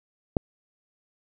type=click; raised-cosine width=2 ms; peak=-8 dBFS; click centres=0.368 s; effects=none